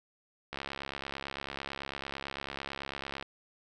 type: click train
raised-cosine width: 0.3 ms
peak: -21 dBFS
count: 187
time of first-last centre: 0.53-3.226 s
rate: 69 Hz
effects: none